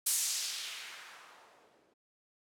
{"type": "noise with low-pass filter sweep", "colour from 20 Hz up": "violet", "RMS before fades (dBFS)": -39, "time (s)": [0.06, 1.94], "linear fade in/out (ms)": 10, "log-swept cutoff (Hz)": [10000, 310], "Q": 1.2, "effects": []}